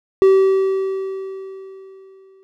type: tone with exponential decay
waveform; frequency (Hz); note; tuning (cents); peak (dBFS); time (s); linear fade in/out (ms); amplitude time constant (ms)
triangle; 384.5; G4; -33; -5; 0.22-2.43; 0; 480
effects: none